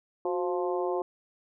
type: harmonic tone with a mistuned harmonic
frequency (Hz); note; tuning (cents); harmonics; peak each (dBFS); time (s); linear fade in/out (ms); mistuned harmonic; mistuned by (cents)
175.5; F3; +9; 2 / 3 / 4 / 5 / 6; -29 / -33 / -35 / -37 / -39; 0.25-1.02; 2; 2; +63
effects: none